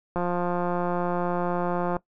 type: click train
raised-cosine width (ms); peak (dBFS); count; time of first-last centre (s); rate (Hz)
1; -14; 319; 0.16-1.967; 176
effects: noise-tail reverb RT60 0.1 s tail -19 dB re dry